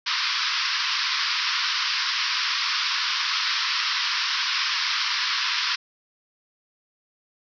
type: band-pass noise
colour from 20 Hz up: white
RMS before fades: -25 dBFS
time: 0.06-5.76 s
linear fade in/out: 10 ms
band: 970 to 5500 Hz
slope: 96 dB/octave
effects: none